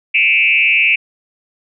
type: tone with frequency modulation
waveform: sine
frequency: 2477 Hz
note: D#7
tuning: 8 cents flat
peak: -9 dBFS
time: 0.14-0.96 s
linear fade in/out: 10 ms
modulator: 158 Hz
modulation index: 1.6
effects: none